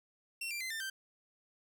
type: tone with pitch steps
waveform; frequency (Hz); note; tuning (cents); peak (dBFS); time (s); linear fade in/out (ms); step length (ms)
sawtooth; 2719 / 2367 / 2061 / 1793.9 / 1561.7; F7 / D7 / C7 / A6 / G6; -47 / +13 / -27 / +33 / -7; -34; 0.41-0.9; 5; 98
effects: none